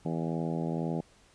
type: harmonic tone with a mistuned harmonic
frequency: 82 Hz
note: E2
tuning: 9 cents flat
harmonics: 2 / 3 / 4 / 5 / 6 / 7 / 8 / 9 / 10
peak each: -32 / -36 / -38 / -40 / -42 / -43 / -44 / -45 / -46 dBFS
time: 0.05-1.01 s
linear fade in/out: 5 ms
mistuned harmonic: 10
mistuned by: +17 cents
effects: pink hiss -61 dBFS RMS until 1.34 s + resampled to 22050 Hz